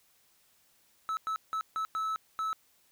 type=tone bursts at uneven times; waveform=triangle; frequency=1303 Hz; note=E6; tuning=20 cents flat; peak=-28 dBFS; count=6; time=1.09-1.17 / 1.27-1.36 / 1.53-1.61 / 1.76-1.85 / 1.95-2.16 / 2.39-2.53 s; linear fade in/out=0 ms; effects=white hiss -67 dBFS RMS until 2.91 s